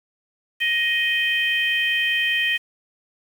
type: harmonic tone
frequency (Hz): 625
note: D#5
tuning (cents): +8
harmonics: 3 / 4 / 5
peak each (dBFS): -22 / -23 / -24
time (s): 0.6-2.58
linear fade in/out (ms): 20
effects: 7-bit